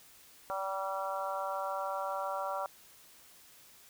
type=harmonic tone with a mistuned harmonic; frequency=192.8 Hz; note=G3; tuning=28 cents flat; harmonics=3 / 4 / 5 / 6 / 7; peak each=-38 / -39 / -40 / -41 / -41 dBFS; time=0.5-2.66 s; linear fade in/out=0 ms; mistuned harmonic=7; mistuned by=+17 cents; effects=white hiss -58 dBFS RMS until 3.89 s